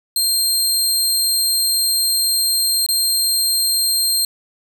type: tone with dropouts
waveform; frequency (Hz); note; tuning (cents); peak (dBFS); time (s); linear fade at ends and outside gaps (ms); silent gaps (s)
20% pulse; 4186; C8; 0; -9; 0.16-4.25; 2; 2.864-2.887
effects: none